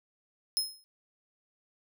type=tone with exponential decay; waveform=sawtooth; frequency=5150 Hz; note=E8; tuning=41 cents flat; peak=-21 dBFS; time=0.57-0.84 s; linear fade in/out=0 ms; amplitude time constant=57 ms; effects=none